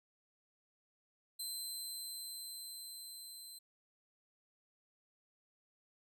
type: tone with level ramp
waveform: 20% pulse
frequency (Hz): 4090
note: C8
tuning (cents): -40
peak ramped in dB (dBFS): -34 to -44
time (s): 1.39-3.59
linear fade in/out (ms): 10
effects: none